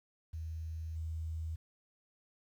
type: tone with level steps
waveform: sine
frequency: 80.4 Hz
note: E2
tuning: 43 cents flat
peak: -38 / -36 dBFS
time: 0.33-1.56 s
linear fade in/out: 10 ms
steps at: 0.95 s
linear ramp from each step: 20 ms
effects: 11-bit